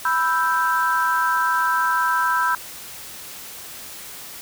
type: chord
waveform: sine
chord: E minor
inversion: second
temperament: equal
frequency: 987.8 / 1318.5 / 1568 Hz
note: B5 / E6 / G6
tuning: 0 / 0 / 0 cents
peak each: -21 / -22 / -22 dBFS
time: 0.05-2.55 s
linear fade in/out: 2 ms
effects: white hiss -37 dBFS RMS until 4.41 s